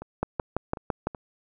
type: two click trains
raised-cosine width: 1 ms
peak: -11 / -23 dBFS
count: 6 / 4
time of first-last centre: 0.23-1.07 / 0.02-1.148 s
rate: 5.95 / 2.66 Hz
effects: none